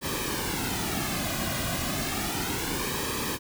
pink noise with flanger, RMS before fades -30 dBFS, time 0.01-3.39 s, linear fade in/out 50 ms, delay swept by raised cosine 1.4 to 2.27 ms, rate 0.32 Hz, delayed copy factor -0.65, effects none

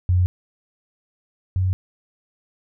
sine tone pair in turn, 90.3 / 93.05 Hz, F#2 / F#2, -42 / +10 cents, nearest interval minor second, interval 52 cents, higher second, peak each -14 / -17 dBFS, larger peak first, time 0.09-0.26 / 1.56-1.73 s, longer neither, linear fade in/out 0 ms, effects none

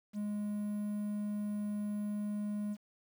triangle tone with quantisation, 207.7 Hz, G#3, in tune, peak -32 dBFS, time 0.13-2.77 s, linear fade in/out 50 ms, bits 10, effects none

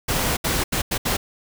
pink noise bursts at uneven times, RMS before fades -22 dBFS, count 5, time 0.08-0.37 / 0.44-0.64 / 0.72-0.82 / 0.91-0.98 / 1.05-1.17 s, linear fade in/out 10 ms, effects none

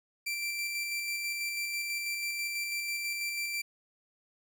sawtooth tone with tremolo, 2349 Hz, D7, in tune, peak -28 dBFS, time 0.26-3.62 s, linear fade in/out 10 ms, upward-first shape square, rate 6.1 Hz, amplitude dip 25%, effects none

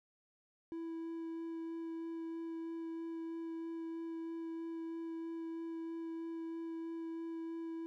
triangle tone with vibrato, 329.6 Hz, E4, in tune, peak -38 dBFS, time 0.72-7.86 s, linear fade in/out 0 ms, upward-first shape sine, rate 3.1 Hz, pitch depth 8 cents each way, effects none

